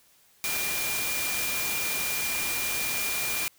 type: tone in noise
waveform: sine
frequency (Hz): 2400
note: D7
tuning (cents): +37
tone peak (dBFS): -32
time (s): 0.44-3.48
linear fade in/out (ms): 0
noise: white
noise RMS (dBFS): -30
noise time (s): 0.44-3.48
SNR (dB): -5
effects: white hiss -61 dBFS RMS until 3.58 s